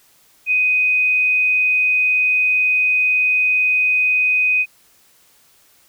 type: tone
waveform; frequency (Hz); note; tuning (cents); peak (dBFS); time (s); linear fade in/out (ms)
sine; 2501; D#7; +8; -13; 0.46-4.66; 50
effects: white hiss -54 dBFS RMS until 5.88 s